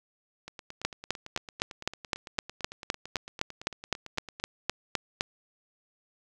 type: two click trains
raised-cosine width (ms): 0.2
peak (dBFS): -9 / -24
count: 18 / 36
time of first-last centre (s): 0.85-5.209 / 0.48-4.399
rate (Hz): 3.9 / 8.93
effects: none